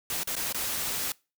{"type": "noise with dropouts", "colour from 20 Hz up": "white", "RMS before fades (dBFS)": -31, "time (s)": [0.1, 1.12], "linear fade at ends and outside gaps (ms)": 2, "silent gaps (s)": [[0.234, 0.273], [0.354, 0.365], [0.526, 0.545]], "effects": ["noise-tail reverb RT60 0.3 s tail -24 dB re dry"]}